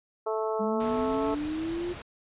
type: harmonic tone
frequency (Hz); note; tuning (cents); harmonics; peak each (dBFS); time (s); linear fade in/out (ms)
219; A3; -8; 2 / 3 / 4 / 5 / 6; -29 / -33 / -35 / -37 / -39; 0.26-1.35; 10
type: linear sweep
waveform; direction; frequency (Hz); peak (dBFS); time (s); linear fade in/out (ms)
sine; up; 205.4 to 357.5; -29; 0.59-1.94; 20
type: noise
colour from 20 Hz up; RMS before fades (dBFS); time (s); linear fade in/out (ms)
pink; -41; 0.8-2.02; 5
effects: resampled to 8000 Hz